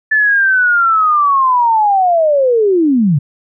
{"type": "linear sweep", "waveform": "sine", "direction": "down", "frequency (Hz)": [1753, 130.81], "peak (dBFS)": -8, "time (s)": [0.11, 3.19], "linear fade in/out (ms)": 10, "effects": []}